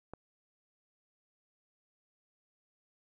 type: click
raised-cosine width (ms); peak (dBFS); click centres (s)
1; -29; 0.136
effects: none